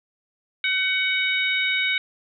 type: harmonic tone with a mistuned harmonic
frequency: 747 Hz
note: F#5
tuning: 16 cents sharp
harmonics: 2 / 3 / 4 / 5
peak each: -28 / -22 / -30 / -27 dBFS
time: 0.64-1.98 s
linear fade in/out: 2 ms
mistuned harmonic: 2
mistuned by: +26 cents
effects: none